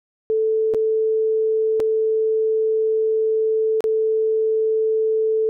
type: tone with dropouts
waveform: sine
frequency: 439.6 Hz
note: A4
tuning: 2 cents flat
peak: -16 dBFS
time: 0.3-5.49 s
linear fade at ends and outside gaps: 0 ms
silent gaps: 0.738-0.746 / 1.798-1.802 / 3.806-3.841 s
effects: none